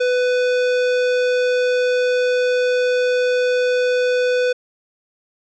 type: tone with hard clipping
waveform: sine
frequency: 498.1 Hz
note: B4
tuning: 15 cents sharp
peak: -17 dBFS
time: 0-4.53 s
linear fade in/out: 10 ms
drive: 16 dB
effects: resampled to 22050 Hz